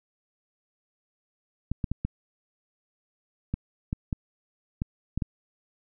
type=clicks; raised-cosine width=5 ms; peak=-15 dBFS; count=10; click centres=1.716 / 1.842 / 1.916 / 2.05 / 3.54 / 3.929 / 4.128 / 4.819 / 5.176 / 5.222 s; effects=none